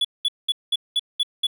triangle tone bursts, 3418 Hz, G#7, 49 cents sharp, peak -16 dBFS, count 7, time 0.01-1.469 s, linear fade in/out 5 ms, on 37 ms, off 200 ms, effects none

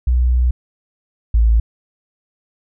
sine tone pair in turn, 61.7 / 55.94 Hz, B1 / A1, -1 / +29 cents, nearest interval major second, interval 170 cents, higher first, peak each -11 / -9 dBFS, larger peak second, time 0.07-0.51 / 1.34-1.6 s, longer first, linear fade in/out 5 ms, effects none

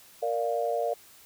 sine chord, Bb major, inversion none, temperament equal, 466.2 / 587.3 / 698.5 Hz, Bb4 / D5 / F5, 0 / 0 / 0 cents, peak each -30 dBFS, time 0.22-0.94 s, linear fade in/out 10 ms, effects white hiss -54 dBFS RMS until 1.25 s

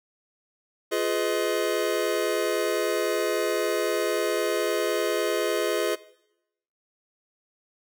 square chord, F half-diminished seventh, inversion none, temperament just, 349.2 / 419.1 / 502.9 / 628.6 Hz, F4 / Ab4 / Cb5 / Eb5, 0 / +16 / +31 / +18 cents, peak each -30 / -28 / -31 / -31 dBFS, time 0.91-5.96 s, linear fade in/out 20 ms, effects noise-tail reverb RT60 0.8 s tail -19 dB re dry

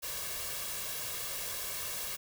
white noise with comb filter, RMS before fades -38 dBFS, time 0.02-2.17 s, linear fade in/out 20 ms, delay 1.8 ms, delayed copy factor +0.65, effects none

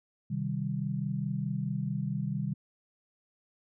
sine chord, C minor, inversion none, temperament equal, 130.81 / 155.56 / 196 Hz, C3 / Eb3 / G3, 0 / 0 / 0 cents, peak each -34 dBFS, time 0.3-2.54 s, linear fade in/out 10 ms, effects none

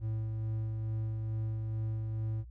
triangle tone with tremolo, 110 Hz, A2, in tune, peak -29 dBFS, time 0-2.45 s, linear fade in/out 50 ms, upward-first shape sine, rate 2.3 Hz, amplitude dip 25%, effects added 60 Hz sine -46 dBFS peak until 2.5 s

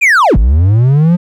triangle linear two-way sweep, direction down then up, 2499 to 46.03 to 180.1 Hz, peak -3 dBFS, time 0.01-1.17 s, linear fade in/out 20 ms, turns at 0.37 s, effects none

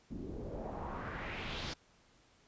pink noise with low-pass filter sweep, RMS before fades -42 dBFS, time 0.1-1.74 s, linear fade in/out 10 ms, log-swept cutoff 250 to 4900 Hz, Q 2.2, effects pink hiss -67 dBFS RMS until 2.47 s + resampled to 16000 Hz

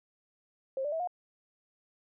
sine tone with pitch steps, 533 / 588 / 648.7 / 715.6 Hz, C5 / D5 / E5 / F5, +32 / +2 / -28 / +42 cents, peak -30 dBFS, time 0.77-1.074 s, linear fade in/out 2 ms, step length 76 ms, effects none

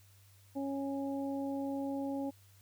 harmonic tone, 275.8 Hz, C#4, 9 cents flat, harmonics 1 / 2 / 3, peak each -35 / -41 / -45 dBFS, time 0.55-2.31 s, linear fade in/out 20 ms, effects added 98 Hz sine -60 dBFS peak until 2.61 s + white hiss -66 dBFS RMS until 2.61 s

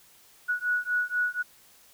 sine beating tone pair, 1464 / 1468.1 Hz, F#6 / F#6, -19 / -14 cents, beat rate 4.1 Hz, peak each -28 dBFS, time 0.48-1.43 s, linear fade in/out 20 ms, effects white hiss -57 dBFS RMS until 1.93 s

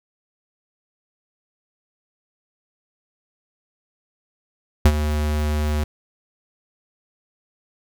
square tone with ADSR envelope, 75.3 Hz, D2, 44 cents sharp, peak -8 dBFS, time 4.85-5.84 s, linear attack 5 ms, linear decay 56 ms, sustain -12 dB, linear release 4 ms, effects none

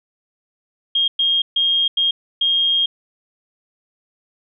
sine tone bursts at uneven times, 3236 Hz, G#7, 46 cents flat, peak -14 dBFS, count 5, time 0.95-1.08 / 1.19-1.42 / 1.56-1.88 / 1.97-2.11 / 2.41-2.86 s, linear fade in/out 5 ms, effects none

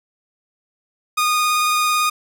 sawtooth tone with vibrato, 1230 Hz, D#6, 20 cents flat, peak -12 dBFS, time 1.17-2.1 s, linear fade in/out 10 ms, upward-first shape sine, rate 18 Hz, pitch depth 9 cents each way, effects none

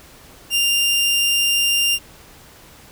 sawtooth tone, 2794 Hz, F7, in tune, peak -12 dBFS, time 0.5-1.99 s, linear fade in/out 50 ms, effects pink hiss -45 dBFS RMS until 2.91 s

